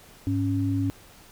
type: tone pair together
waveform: sine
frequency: 102.82 / 277.2 Hz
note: G#2 / C#4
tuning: -17 / 0 cents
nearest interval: octave + perfect fourth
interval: 1717 cents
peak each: -25 dBFS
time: 0.27-0.9 s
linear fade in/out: 0 ms
effects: pink hiss -51 dBFS RMS until 1.31 s